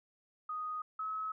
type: tone pair in turn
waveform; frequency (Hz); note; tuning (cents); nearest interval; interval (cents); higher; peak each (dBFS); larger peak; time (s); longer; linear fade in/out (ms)
sine; 1245 / 1285.2; D#6 / E6; +1 / -44; minor second; 55; second; -36 / -35; second; 0.49-0.82 / 0.99-1.32; neither; 5
effects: none